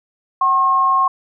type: tone pair together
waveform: sine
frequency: 757.8 / 1077 Hz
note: F#5 / C6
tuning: +41 / +50 cents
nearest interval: tritone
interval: 609 cents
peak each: -22 / -12 dBFS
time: 0.41-1.08 s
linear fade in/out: 5 ms
effects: none